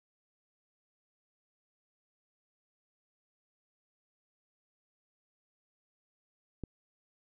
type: click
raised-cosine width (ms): 3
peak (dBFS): -25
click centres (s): 6.637
effects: none